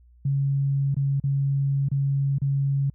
sine tone with dropouts, 138.59 Hz, C#3, in tune, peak -20 dBFS, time 0.25-2.9 s, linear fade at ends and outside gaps 5 ms, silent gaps 0.945-0.966 / 1.2-1.238 / 1.887-1.915 / 2.384-2.417 s, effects added 60 Hz sine -51 dBFS peak until 2.94 s

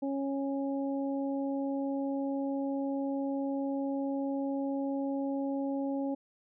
harmonic tone, 275.4 Hz, C#4, 11 cents flat, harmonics 1 / 2 / 3, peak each -31 / -37 / -43 dBFS, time 0.02-6.15 s, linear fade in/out 10 ms, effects none

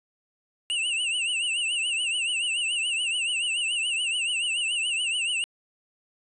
square tone with vibrato, 2794 Hz, F7, in tune, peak -25 dBFS, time 0.7-5.44 s, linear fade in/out 0 ms, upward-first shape triangle, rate 7 Hz, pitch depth 140 cents each way, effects resampled to 24000 Hz

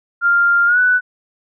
sine tone with pitch glide, 1396.9 to 1488.5 Hz, F6 to F#6, 0 to +10 cents, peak -10 dBFS, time 0.21-1.01 s, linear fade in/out 50 ms, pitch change +110 cents, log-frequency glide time 0.66-0.79 s, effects none

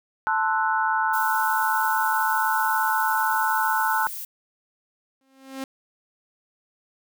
sine chord, F# half-diminished seventh, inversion first, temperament equal, 880 / 1046.5 / 1318.5 / 1480 Hz, A5 / C6 / E6 / F#6, 0 / 0 / 0 / 0 cents, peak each -23 / -29 / -28 / -25 dBFS, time 0.27-4.07 s, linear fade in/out 0 ms
violet noise, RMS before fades -34 dBFS, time 1.13-4.25 s, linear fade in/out 5 ms
sawtooth tone with exponential growth, 267.1 Hz, C4, 36 cents sharp, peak -24 dBFS, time 5.21-5.64 s, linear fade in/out 2 ms, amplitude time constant 92 ms
effects none

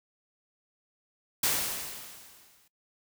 white noise with exponential decay, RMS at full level -25 dBFS, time 1.43-2.68 s, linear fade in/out 5 ms, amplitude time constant 270 ms, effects noise-tail reverb RT60 0.1 s tail -19 dB re dry

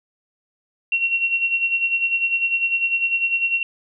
sine tone with tremolo, 2733 Hz, F7, 38 cents flat, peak -15 dBFS, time 0.92-3.63 s, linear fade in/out 2 ms, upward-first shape sine, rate 10 Hz, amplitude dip 65%, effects none

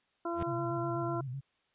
harmonic tone, 340 Hz, F4, 46 cents flat, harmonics 1 / 2 / 3 / 4, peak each -35 / -38 / -40 / -41 dBFS, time 0.25-1.21 s, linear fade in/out 5 ms
30% pulse tone with exponential growth, 87.31 Hz, F2, in tune, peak -29 dBFS, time 0.32-0.43 s, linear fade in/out 5 ms, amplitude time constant 23 ms
sine tone with vibrato, 130.81 Hz, C3, in tune, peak -36 dBFS, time 0.46-1.41 s, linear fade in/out 20 ms, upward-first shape square, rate 8 Hz, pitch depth 83 cents each way
effects white hiss -74 dBFS RMS until 1.74 s + resampled to 8000 Hz

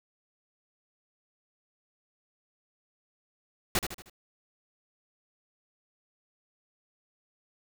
pink noise with echo, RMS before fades -26 dBFS, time 3.75-3.79 s, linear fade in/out 2 ms, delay 77 ms, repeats 4, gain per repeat -7 dB, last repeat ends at 4.098 s, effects none

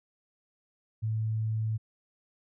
sine tone, 110 Hz, A2, in tune, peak -27 dBFS, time 1.02-1.78 s, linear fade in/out 20 ms, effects none

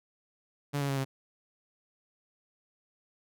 sawtooth tone with pitch steps, 143.5 / 140.38 / 137.34 / 134.36 Hz, D3 / C#3 / C#3 / C3, -40 / +22 / -16 / +46 cents, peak -25 dBFS, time 0.73-1.05 s, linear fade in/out 20 ms, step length 80 ms, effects none

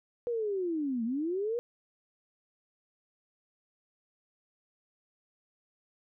sine linear two-way sweep, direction down then up, 487.8 to 220 to 487.8 Hz, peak -29 dBFS, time 0.27-1.59 s, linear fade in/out 0 ms, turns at 1.04 s, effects none

